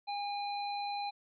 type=harmonic tone; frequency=813 Hz; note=G#5; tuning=37 cents flat; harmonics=1 / 3 / 5; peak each=-35 / -47 / -43 dBFS; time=0.07-1.11 s; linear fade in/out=20 ms; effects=none